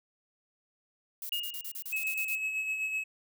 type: noise bursts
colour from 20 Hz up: violet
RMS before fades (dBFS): -39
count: 11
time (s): 1.22-2.353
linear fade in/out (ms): 2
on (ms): 73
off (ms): 33
type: tone with exponential decay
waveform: sine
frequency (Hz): 2853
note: F7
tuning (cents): +36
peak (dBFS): -28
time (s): 1.32-1.92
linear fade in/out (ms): 2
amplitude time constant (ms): 130
type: tone with tremolo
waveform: triangle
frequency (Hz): 2575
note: E7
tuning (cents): -41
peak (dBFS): -27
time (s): 1.92-3.04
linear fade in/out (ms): 10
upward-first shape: sine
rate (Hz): 7.9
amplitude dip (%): 45
effects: none